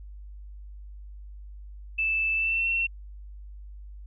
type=tone with pitch glide; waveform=sine; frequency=2637 to 2711 Hz; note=E7 to E7; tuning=0 to +48 cents; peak=-23 dBFS; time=1.98-2.87 s; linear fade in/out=10 ms; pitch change=+48 cents; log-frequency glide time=2.35-2.68 s; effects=added 50 Hz sine -40 dBFS peak until 4.06 s